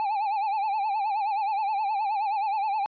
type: tone with vibrato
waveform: triangle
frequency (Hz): 830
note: G#5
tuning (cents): -1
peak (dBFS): -22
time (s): 0-2.86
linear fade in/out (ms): 0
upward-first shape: sine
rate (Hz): 9.5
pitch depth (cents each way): 110
effects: resampled to 11025 Hz